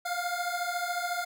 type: beating tone pair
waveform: 25% pulse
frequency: 698.5 / 712.5 Hz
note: F5 / F5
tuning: 0 / +34 cents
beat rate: 14 Hz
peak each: -29 dBFS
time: 0.05-1.25 s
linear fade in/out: 10 ms
effects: none